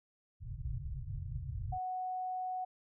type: low-pass noise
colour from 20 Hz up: white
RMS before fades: -40 dBFS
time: 0.4-1.79 s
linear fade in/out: 50 ms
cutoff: 140 Hz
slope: 96 dB/octave
type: tone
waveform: sine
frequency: 740 Hz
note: F#5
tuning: in tune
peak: -35 dBFS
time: 1.72-2.65 s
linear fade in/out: 10 ms
effects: none